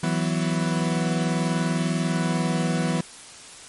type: chord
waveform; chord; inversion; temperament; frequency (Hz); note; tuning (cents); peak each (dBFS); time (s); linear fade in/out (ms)
40% pulse; E suspended second; none; equal; 164.81 / 185 / 246.9; E3 / F#3 / B3; 0 / 0 / 0; -23 / -26 / -28; 0.03-3.01; 5
effects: white hiss -43 dBFS RMS until 3.68 s + MP3 48 kbps